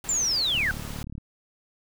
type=noise; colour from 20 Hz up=pink; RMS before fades=-39 dBFS; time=0.04-1.03 s; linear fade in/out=2 ms
type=linear sweep; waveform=sine; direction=down; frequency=7380 to 1469 Hz; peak=-22 dBFS; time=0.09-0.71 s; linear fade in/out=0 ms
type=click train; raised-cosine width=5 ms; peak=-25 dBFS; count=24; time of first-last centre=0.55-1.18 s; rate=36.5 Hz
effects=none